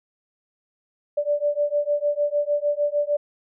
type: beating tone pair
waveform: sine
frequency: 582 / 588.6 Hz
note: D5 / D5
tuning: -16 / +4 cents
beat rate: 6.6 Hz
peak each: -23 dBFS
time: 1.17-3.17 s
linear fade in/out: 10 ms
effects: none